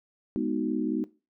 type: chord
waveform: sine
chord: G# minor seventh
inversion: none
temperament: equal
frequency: 207.7 / 246.9 / 311.1 / 370 Hz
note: G#3 / B3 / D#4 / F#4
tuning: 0 / 0 / 0 / 0 cents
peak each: -32 / -30 / -30 / -34 dBFS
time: 0.36-1.04 s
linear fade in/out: 0 ms
effects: noise-tail reverb RT60 0.3 s tail -19 dB re dry